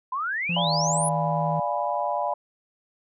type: exponential sweep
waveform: sine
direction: up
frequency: 987.8 to 10780 Hz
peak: -25 dBFS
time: 0.12-1.09 s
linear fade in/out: 5 ms
type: tone with pitch glide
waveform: triangle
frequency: 172.4 to 159.01 Hz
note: F3 to D#3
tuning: -22 to +38 cents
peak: -24 dBFS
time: 0.49-1.6 s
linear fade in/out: 5 ms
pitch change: -140 cents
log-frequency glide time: 0.62-0.68 s
type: chord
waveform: sine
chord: D diminished seventh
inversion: none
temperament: equal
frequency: 587.3 / 698.5 / 830.6 / 987.8 Hz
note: D5 / F5 / Ab5 / Cb6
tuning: 0 / 0 / 0 / 0 cents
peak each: -29 dBFS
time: 0.56-2.34 s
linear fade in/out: 5 ms
effects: none